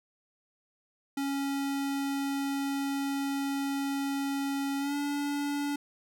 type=tone with pitch glide; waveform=square; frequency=277.2 to 287 Hz; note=C#4 to D4; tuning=0 to -40 cents; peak=-30 dBFS; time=1.17-5.76 s; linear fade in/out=5 ms; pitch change=+60 cents; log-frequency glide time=4.79-4.95 s; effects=none